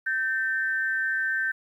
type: tone pair together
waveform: sine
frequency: 1552.2 / 1798 Hz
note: G6 / A6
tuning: -18 / +37 cents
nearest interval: minor third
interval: 255 cents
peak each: -25 / -29 dBFS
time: 0.06-1.52 s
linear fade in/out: 10 ms
effects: 10-bit